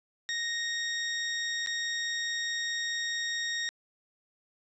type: tone with dropouts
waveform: 20% pulse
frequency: 1864.7 Hz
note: A#6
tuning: in tune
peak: -25 dBFS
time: 0.29-3.69 s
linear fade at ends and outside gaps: 0 ms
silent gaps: 1.662-1.672 s
effects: resampled to 22050 Hz + 11-bit